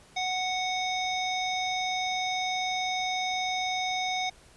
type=harmonic tone with a mistuned harmonic; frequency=740 Hz; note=F#5; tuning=in tune; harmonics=1 / 3 / 5 / 7 / 8; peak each=-30 / -33 / -34 / -41 / -41 dBFS; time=0.16-4.3 s; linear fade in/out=10 ms; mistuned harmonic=8; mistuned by=+80 cents; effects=pink hiss -56 dBFS RMS until 4.56 s + resampled to 24000 Hz